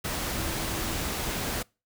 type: tone in noise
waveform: sine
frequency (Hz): 327.4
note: E4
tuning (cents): -12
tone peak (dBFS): -40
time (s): 0.38-0.95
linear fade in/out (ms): 10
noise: pink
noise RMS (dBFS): -31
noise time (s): 0.04-1.63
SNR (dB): -12
effects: noise-tail reverb RT60 0.3 s tail -26 dB re dry